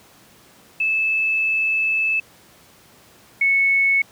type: tone pair in turn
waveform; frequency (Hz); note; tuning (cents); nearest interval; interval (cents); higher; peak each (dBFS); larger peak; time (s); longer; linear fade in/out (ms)
sine; 2618 / 2206; E7 / C#7; -13 / -9; minor third; 296; first; -17 / -14; second; 0.8-2.2 / 3.41-4.02; first; 5
effects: pink hiss -50 dBFS RMS until 4.11 s + high-pass 100 Hz 12 dB/octave